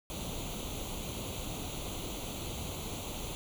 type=noise with comb filter; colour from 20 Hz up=pink; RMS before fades=-39 dBFS; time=0.1-3.35 s; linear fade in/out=0 ms; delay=0.29 ms; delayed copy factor=+0.8; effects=none